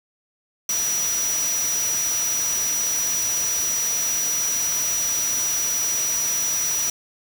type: tone in noise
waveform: sine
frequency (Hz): 5840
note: F#8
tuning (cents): -24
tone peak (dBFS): -21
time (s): 0.69-6.9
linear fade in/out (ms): 2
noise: white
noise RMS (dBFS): -29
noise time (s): 0.69-6.9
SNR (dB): +5
effects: none